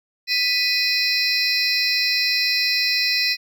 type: tone cluster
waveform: triangle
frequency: 1981 / 2494 / 4107 / 4757 / 5350 Hz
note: B6 / D#7 / C8 / D8 / E8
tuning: +5 / +3 / -33 / +21 / +25 cents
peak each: -24 / -22 / -22 / -25 / -23 dBFS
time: 0.27-3.37 s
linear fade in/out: 50 ms
effects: none